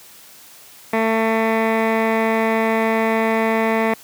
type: tone with low-pass filter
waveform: 15% pulse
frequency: 223.3 Hz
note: A3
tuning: 26 cents sharp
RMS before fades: -18 dBFS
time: 0.93-3.94 s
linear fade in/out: 5 ms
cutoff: 1900 Hz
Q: 2.1
effects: white hiss -44 dBFS RMS until 4.03 s + high-pass 100 Hz 12 dB/octave